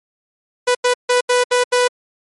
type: tone bursts at uneven times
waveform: sawtooth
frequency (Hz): 493.9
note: B4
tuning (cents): 0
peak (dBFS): -8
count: 6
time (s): 0.67-0.75 / 0.84-0.94 / 1.09-1.21 / 1.29-1.44 / 1.51-1.64 / 1.72-1.88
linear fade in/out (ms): 10
effects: MP3 48 kbps